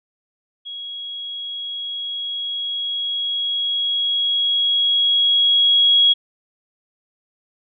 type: tone with level ramp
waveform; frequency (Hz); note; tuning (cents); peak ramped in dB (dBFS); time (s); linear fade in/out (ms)
sine; 3315; G#7; -4; -29 to -10; 0.65-6.14; 20
effects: none